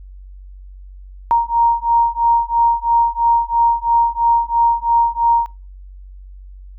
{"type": "beating tone pair", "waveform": "sine", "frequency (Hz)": [932.3, 935.3], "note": ["A#5", "A#5"], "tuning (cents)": [0, 6], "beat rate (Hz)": 3, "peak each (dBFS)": -15, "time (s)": [1.31, 5.46], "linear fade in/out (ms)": 0, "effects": ["noise-tail reverb RT60 0.4 s tail -26 dB re dry", "added 47 Hz sine -34 dBFS peak until 6.78 s"]}